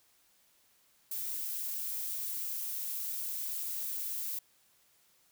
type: noise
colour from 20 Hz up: violet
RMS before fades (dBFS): -37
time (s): 1.11-4.39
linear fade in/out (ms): 5
effects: white hiss -68 dBFS RMS until 5.31 s